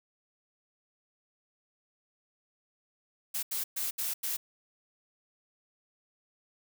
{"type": "noise bursts at uneven times", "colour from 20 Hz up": "blue", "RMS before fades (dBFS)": -33, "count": 5, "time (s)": [[3.34, 3.43], [3.51, 3.64], [3.76, 3.91], [3.98, 4.14], [4.23, 4.37]], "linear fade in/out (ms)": 10, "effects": []}